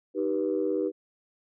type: chord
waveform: sine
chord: Eb augmented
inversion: none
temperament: just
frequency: 311.1 / 388.9 / 486.1 Hz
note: Eb4 / G4 / B4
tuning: 0 / -14 / -28 cents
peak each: -29 / -28 / -29 dBFS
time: 0.14-0.92 s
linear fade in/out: 50 ms
effects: tanh soft clip ceiling -16 dBFS